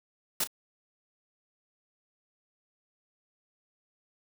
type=noise with echo; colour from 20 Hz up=white; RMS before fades=-28 dBFS; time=0.4-0.44 s; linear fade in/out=5 ms; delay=34 ms; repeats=1; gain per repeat=-13 dB; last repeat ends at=0.474 s; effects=none

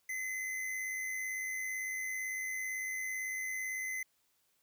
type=tone with amplitude modulation; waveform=square; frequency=2042 Hz; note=C7; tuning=43 cents flat; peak=-35 dBFS; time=0.09-4.03 s; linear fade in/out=5 ms; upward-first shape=sine; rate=97.9 Hz; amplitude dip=35%; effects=white hiss -75 dBFS RMS until 4.62 s

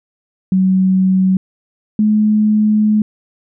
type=tone pair in turn; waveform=sine; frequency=188.1 / 213 Hz; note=F#3 / G#3; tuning=+29 / +44 cents; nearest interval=major second; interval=215 cents; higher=second; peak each=-9 dBFS; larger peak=neither; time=0.52-1.37 / 1.99-3.02 s; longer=second; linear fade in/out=2 ms; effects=none

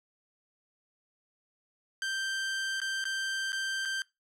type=tone with dropouts; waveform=sawtooth; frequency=1568 Hz; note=G6; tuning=in tune; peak=-27 dBFS; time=2.02-4.02 s; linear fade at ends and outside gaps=1 ms; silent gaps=2.802-2.816 / 3.041-3.053 / 3.521-3.529 / 3.852-3.856 s; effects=noise-tail reverb RT60 0.2 s tail -21 dB re dry + low-pass 8000 Hz 12 dB/octave

